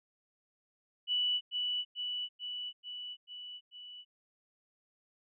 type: tone with echo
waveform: sine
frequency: 2960 Hz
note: F#7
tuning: in tune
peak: -28 dBFS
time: 1.07-1.41 s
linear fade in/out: 50 ms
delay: 440 ms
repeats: 6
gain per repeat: -3 dB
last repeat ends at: 4.05 s
effects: none